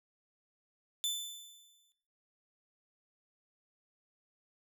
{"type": "tone with exponential decay", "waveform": "sawtooth", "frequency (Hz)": 3520, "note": "A7", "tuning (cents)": 0, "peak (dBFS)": -27, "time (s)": [1.04, 1.92], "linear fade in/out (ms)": 0, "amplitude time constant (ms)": 190, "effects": ["noise-tail reverb RT60 0.7 s tail -20 dB re dry"]}